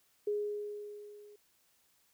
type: tone with level ramp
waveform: sine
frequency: 415.3 Hz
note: G#4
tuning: in tune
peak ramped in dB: -29 to -53 dBFS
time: 0.27-1.36 s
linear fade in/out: 5 ms
effects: white hiss -71 dBFS RMS until 2.13 s